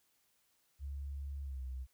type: tone with pitch glide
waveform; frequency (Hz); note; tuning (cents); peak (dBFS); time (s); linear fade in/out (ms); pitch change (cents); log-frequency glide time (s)
sine; 69.9 to 64.47; C#2 to C2; +15 to -25; -39; 0.79-1.87; 50; -140; 1.43-1.62
effects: white hiss -75 dBFS RMS until 1.93 s